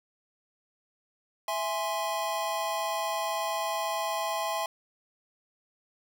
square chord, E augmented, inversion none, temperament equal, 659.3 / 830.6 / 1046.5 Hz, E5 / G#5 / B#5, 0 / 0 / 0 cents, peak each -34 dBFS, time 1.48-4.66 s, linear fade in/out 2 ms, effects none

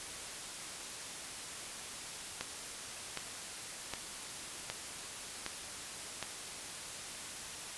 click train, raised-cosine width 0.2 ms, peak -19 dBFS, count 6, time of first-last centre 2.41-6.227 s, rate 1.31 Hz, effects white hiss -44 dBFS RMS until 7.77 s + resampled to 24000 Hz

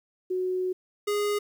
sine / square tone pair in turn, 368.5 / 413.1 Hz, F#4 / G#4, -7 / -9 cents, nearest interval major second, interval 198 cents, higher second, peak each -25 dBFS, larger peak neither, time 0.3-0.73 / 1.07-1.39 s, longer first, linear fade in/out 10 ms, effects 10-bit

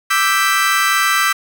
35% pulse chord, E minor seventh, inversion third, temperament equal, 1174.7 / 1318.5 / 1568 / 1975.5 Hz, D6 / E6 / G6 / B6, 0 / 0 / 0 / 0 cents, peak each -17 dBFS, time 0.1-1.33 s, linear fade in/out 10 ms, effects none

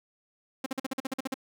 sawtooth tone bursts, 264.9 Hz, C4, 22 cents sharp, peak -25 dBFS, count 11, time 0.64-1.342 s, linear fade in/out 5 ms, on 22 ms, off 46 ms, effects none

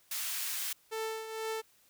white high-pass noise, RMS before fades -36 dBFS, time 0.11-0.73 s, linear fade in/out 5 ms, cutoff 1400 Hz, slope 12 dB/octave
sawtooth tone with tremolo, 442.6 Hz, A4, 10 cents sharp, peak -29 dBFS, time 0.91-1.62 s, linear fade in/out 20 ms, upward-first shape triangle, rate 2.1 Hz, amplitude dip 65%
effects white hiss -66 dBFS RMS until 1.89 s

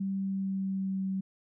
sine tone with pitch glide, 194.2 to 191.31 Hz, G3 to G3, -16 to -42 cents, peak -29 dBFS, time 0-1.21 s, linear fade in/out 10 ms, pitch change -26 cents, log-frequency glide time 0.15-1.07 s, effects none

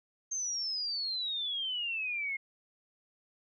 sine exponential sweep, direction down, 6400 to 2133 Hz, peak -32 dBFS, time 0.31-2.37 s, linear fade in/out 10 ms, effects none

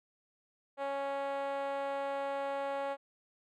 5% pulse tone with band-pass filter, 277.2 Hz, C#4, in tune, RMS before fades -36 dBFS, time 0.77-2.97 s, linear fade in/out 50 ms, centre 650 Hz, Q 4.4, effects none

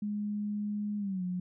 sine tone with pitch glide, 207.7 to 180.81 Hz, G#3 to F#3, 0 to -40 cents, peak -31 dBFS, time 0.02-1.4 s, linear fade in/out 5 ms, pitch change -240 cents, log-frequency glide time 0.98-1.23 s, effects none

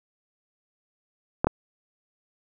clicks, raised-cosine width 1 ms, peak -6 dBFS, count 2, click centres 1.445 / 1.47 s, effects none

